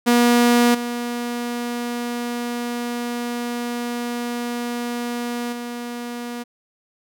sawtooth tone with level steps, 240 Hz, B3, 49 cents flat, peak -9 / -20 / -24 dBFS, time 0.06-6.44 s, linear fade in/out 20 ms, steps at 0.74 / 5.52 s, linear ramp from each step 10 ms, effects none

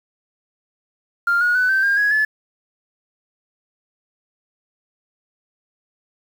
sine tone with pitch steps, 1396.9 / 1447 / 1498.9 / 1552.6 / 1608.3 / 1666 / 1725.8 Hz, F6 / F#6 / F#6 / G6 / G6 / G#6 / A6, 0 / -39 / +22 / -17 / +44 / +5 / -34 cents, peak -13 dBFS, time 1.27-2.25 s, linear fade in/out 5 ms, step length 140 ms, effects tanh soft clip ceiling -11 dBFS + 7-bit

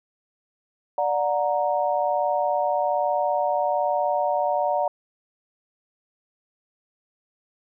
sine chord, D augmented, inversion none, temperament equal with one note detuned, 587.3 / 728.5 / 932.3 Hz, D5 / F#5 / A#5, 0 / -27 / 0 cents, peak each -24 / -24 / -26 dBFS, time 0.98-4.88 s, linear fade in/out 2 ms, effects none

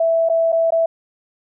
sine tone with dropouts, 659.3 Hz, E5, in tune, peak -13 dBFS, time 0-0.86 s, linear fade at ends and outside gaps 5 ms, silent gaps 0.289-0.297 / 0.521-0.526 / 0.706-0.721 s, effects none

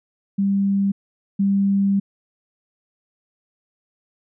sine tone pair in turn, 197.7 / 197.7 Hz, G3 / G3, +15 / +15 cents, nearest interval unison, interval 0 cents, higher neither, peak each -16 / -15 dBFS, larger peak second, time 0.38-0.92 / 1.39-2 s, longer second, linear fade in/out 10 ms, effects none

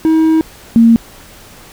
triangle / sine tone pair in turn, 319.3 / 229.8 Hz, D#4 / A#3, +45 / -25 cents, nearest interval tritone, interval 570 cents, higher first, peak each -5 / -3 dBFS, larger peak second, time 0.05-0.41 / 0.76-0.96 s, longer first, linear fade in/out 0 ms, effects pink hiss -38 dBFS RMS until 1.72 s

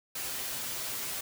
white noise with comb filter, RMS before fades -36 dBFS, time 0.15-1.21 s, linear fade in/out 5 ms, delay 7.8 ms, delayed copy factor +0.8, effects none

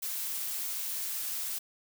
blue noise, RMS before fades -35 dBFS, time 0.02-1.59 s, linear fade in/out 10 ms, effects none

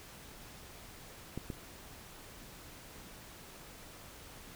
clicks, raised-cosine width 3 ms, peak -25 dBFS, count 2, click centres 1.376 / 1.502 s, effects pink hiss -52 dBFS RMS until 4.55 s

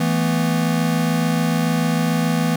square chord, E suspended fourth, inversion none, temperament equal, 164.81 / 220 / 246.9 Hz, E3 / A3 / B3, 0 / 0 / 0 cents, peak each -20 / -24 / -23 dBFS, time 0-2.56 s, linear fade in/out 5 ms, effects none

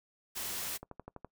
white noise, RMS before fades -38 dBFS, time 0.35-0.78 s, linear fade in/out 20 ms
click train, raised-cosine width 1 ms, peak -30 dBFS, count 6, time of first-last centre 0.83-1.247 s, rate 12 Hz
effects noise-tail reverb RT60 0.1 s tail -22 dB re dry

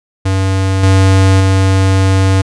square tone with level steps, 95.7 Hz, G2, 41 cents flat, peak -11 / -6 / -8 dBFS, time 0.25-2.42 s, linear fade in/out 10 ms, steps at 0.83 / 1.4 s, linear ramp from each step 2 ms, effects resampled to 22050 Hz

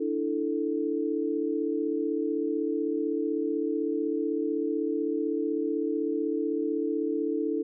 sine chord, D suspended second, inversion none, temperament equal, 293.7 / 329.6 / 440 Hz, D4 / E4 / A4, 0 / 0 / 0 cents, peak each -30 dBFS, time 0-7.63 s, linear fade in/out 10 ms, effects none

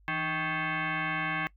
sine tone with frequency modulation, 306.8 Hz, D#4, 24 cents flat, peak -28 dBFS, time 0.08-1.47 s, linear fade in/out 0 ms, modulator 471 Hz, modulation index 4.8, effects noise-tail reverb RT60 0.1 s tail -21 dB re dry + added 50 Hz sine -57 dBFS peak until 1.56 s

